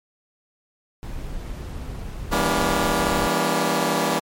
brown noise, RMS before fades -31 dBFS, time 1.03-3.27 s, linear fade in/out 0 ms
10% pulse chord, E diminished seventh, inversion none, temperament just, 164.81 / 197.78 / 237.3 / 284.8 Hz, E3 / G3 / Bb3 / Db4, 0 / +16 / +31 / +47 cents, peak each -17 dBFS, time 2.31-4.2 s, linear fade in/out 20 ms
effects MP3 64 kbps

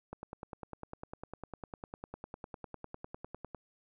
click train, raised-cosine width 1 ms, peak -28 dBFS, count 35, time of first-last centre 0.13-3.547 s, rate 9.95 Hz, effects none

